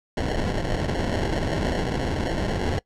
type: noise with sample-and-hold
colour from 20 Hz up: pink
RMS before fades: -25 dBFS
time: 0.17-2.79 s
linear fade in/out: 2 ms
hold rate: 1225 Hz
effects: noise-tail reverb RT60 0.1 s tail -22 dB re dry + low-pass 6000 Hz 12 dB/octave